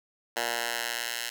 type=tone with high-pass filter sweep; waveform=10% pulse; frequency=118.2 Hz; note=A#2; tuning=24 cents sharp; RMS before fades=-32 dBFS; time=0.36-1.3 s; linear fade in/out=10 ms; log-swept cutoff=800 to 2300 Hz; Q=0.75; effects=none